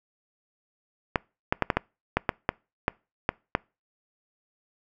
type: clicks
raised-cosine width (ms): 0.5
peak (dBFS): -6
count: 11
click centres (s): 1.158 / 1.525 / 1.623 / 1.702 / 1.77 / 2.17 / 2.292 / 2.491 / 2.881 / 3.291 / 3.551
effects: noise-tail reverb RT60 0.3 s tail -26 dB re dry

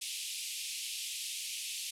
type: band-pass noise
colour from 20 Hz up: pink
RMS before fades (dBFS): -40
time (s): 0.01-1.91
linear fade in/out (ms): 10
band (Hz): 2500 to 12000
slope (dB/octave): 48
effects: none

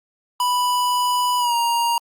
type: tone with pitch glide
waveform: square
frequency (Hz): 987.8 to 939.4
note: B5 to A#5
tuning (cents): 0 to +13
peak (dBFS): -18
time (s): 0.4-1.98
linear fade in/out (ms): 2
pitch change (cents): -87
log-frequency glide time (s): 1.38-1.55
effects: Opus 48 kbps

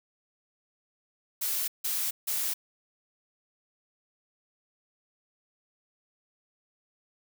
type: noise bursts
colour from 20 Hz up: blue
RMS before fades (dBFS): -30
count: 3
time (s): 1.41-2.54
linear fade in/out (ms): 10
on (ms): 270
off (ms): 160
effects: none

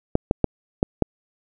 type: clicks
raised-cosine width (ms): 2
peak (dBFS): -3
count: 5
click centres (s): 0.154 / 0.311 / 0.443 / 0.829 / 1.023
effects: none

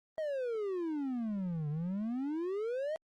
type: exponential two-way sweep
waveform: triangle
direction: down then up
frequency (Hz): 645 to 144.8 to 645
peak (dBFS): -31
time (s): 0.18-2.96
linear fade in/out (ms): 0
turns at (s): 1.69
effects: Opus 32 kbps

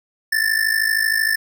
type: ring-modulated tone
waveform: square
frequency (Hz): 1769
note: A6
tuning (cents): +9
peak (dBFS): -14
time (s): 0.32-1.36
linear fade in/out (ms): 5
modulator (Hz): 26.5
effects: none

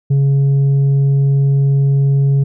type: tone with tanh clipping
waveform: sine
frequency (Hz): 138.59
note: C#3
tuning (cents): 0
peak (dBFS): -10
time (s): 0.1-2.44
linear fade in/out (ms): 10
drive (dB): 3
effects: none

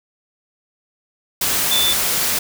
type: tone in noise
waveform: sine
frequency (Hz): 3520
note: A7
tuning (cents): 0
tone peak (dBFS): -16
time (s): 1.71-1.93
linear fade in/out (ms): 5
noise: white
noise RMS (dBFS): -19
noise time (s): 1.41-2.39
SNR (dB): 0
effects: none

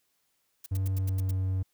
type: noise bursts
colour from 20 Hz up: blue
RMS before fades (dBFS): -42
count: 7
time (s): 0.64-1.311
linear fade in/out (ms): 5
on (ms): 23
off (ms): 85
type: tone with pitch glide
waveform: triangle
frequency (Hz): 95.6 to 94.23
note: G2 to F#2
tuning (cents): -43 to +32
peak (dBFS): -24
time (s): 0.71-1.63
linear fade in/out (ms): 10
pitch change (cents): -25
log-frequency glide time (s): 0.92-1.36
effects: white hiss -74 dBFS RMS until 1.73 s

